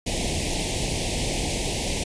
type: band-stop noise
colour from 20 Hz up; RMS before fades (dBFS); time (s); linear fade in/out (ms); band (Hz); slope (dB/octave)
pink; -26; 0.06-2.04; 10; 840 to 2100; 48
effects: resampled to 22050 Hz